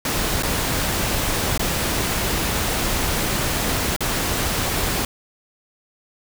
pink noise with dropouts, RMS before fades -22 dBFS, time 0.05-5.05 s, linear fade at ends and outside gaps 2 ms, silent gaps 0.425-0.432 / 1.577-1.594 / 3.964-4.006 s, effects none

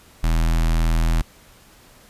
square tone with notch filter, 40.87 Hz, E1, 14 cents flat, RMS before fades -18 dBFS, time 0.23-1.22 s, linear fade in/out 10 ms, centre 450 Hz, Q 1.4, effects pink hiss -50 dBFS RMS until 2.09 s + resampled to 32000 Hz

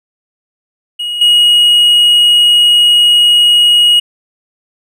triangle tone with level steps, 2892 Hz, F#7, 40 cents flat, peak -14 / -3 dBFS, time 0.99-4 s, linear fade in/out 10 ms, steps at 1.21 s, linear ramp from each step 5 ms, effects none

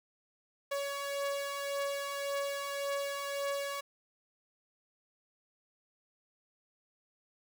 sawtooth beating tone pair, 560 / 561.8 Hz, C#5 / C#5, +18 / +23 cents, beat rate 1.8 Hz, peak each -37 / -31 dBFS, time 0.71-3.81 s, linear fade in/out 10 ms, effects none

